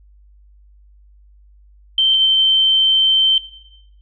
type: tone pair in turn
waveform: sine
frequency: 3118 / 3107 Hz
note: G7 / G7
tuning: -10 / -16 cents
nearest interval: unison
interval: 6 cents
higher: first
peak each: -11 dBFS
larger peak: neither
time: 1.98-2.14 / 2.14-3.38 s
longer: second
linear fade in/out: 2 ms
effects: noise-tail reverb RT60 1.0 s tail -17 dB re dry + added 50 Hz sine -45 dBFS peak until 4.01 s